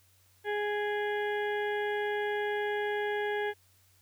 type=harmonic tone with a mistuned harmonic; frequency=415.3 Hz; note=G#4; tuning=in tune; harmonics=1 / 2 / 4 / 5 / 6 / 7 / 8; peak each=-31 / -36 / -36 / -43 / -51 / -51 / -48 dBFS; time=0.44-3.54 s; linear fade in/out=50 ms; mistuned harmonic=6; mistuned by=-40 cents; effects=added 93 Hz sine -66 dBFS peak until 4.01 s + white hiss -66 dBFS RMS until 4.01 s